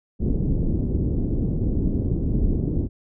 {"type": "low-pass noise", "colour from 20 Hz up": "pink", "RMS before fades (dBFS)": -22, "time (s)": [0.19, 2.89], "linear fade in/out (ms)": 50, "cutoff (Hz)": 350, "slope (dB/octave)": 24, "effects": []}